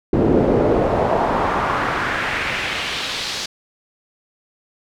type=noise with band-pass filter sweep; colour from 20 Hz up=brown; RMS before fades=-19 dBFS; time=0.13-3.46 s; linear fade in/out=5 ms; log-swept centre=330 to 4900 Hz; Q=1.7; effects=none